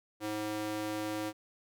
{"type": "tone with high-pass filter", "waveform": "square", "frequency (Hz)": 106.4, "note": "G#2", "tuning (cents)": 42, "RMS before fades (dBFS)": -36, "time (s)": [0.2, 1.33], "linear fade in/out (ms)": 50, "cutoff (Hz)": 330, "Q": 1.4, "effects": []}